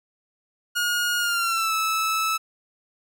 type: tone with pitch glide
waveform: sawtooth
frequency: 1434 to 1307.4 Hz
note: F6 to E6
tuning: +45 to -15 cents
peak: -18 dBFS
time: 0.75-2.38 s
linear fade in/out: 20 ms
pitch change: -160 cents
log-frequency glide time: 1.19-1.73 s
effects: none